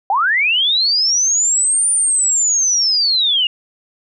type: linear two-way sweep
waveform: sine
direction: up then down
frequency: 740 to 9310 to 2792 Hz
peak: -12 dBFS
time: 0.1-3.47 s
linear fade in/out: 2 ms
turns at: 1.9 s
effects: none